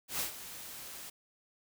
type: noise with ADSR envelope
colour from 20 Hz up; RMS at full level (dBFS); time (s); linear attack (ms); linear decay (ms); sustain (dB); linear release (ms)
white; -33; 0.08-1.1; 120; 110; -13; 8
effects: none